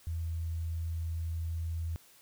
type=tone; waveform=sine; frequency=82.41 Hz; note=E2; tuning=in tune; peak=-32 dBFS; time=0.07-1.96 s; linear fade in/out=0 ms; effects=white hiss -60 dBFS RMS until 2.21 s